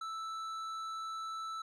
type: tone with tanh clipping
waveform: triangle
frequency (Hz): 1318.5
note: E6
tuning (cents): 0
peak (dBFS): -40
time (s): 0.01-1.62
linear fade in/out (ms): 5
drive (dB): 14
effects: none